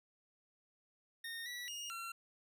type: tone with pitch steps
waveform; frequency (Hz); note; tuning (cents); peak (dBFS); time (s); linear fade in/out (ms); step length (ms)
25% pulse; 1842 / 1949 / 2849 / 1363; A#6 / B6 / F7 / F6; -21 / -23 / +34 / -43; -39; 1.24-2.12; 5; 220
effects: none